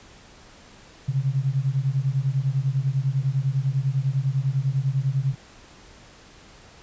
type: beating tone pair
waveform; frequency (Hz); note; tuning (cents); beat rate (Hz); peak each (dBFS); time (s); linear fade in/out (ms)
sine; 130.81 / 140.81; C3 / C#3; 0 / +27; 10; -23 / -24; 1.08-5.35; 10
effects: pink hiss -49 dBFS RMS until 6.82 s + resampled to 16000 Hz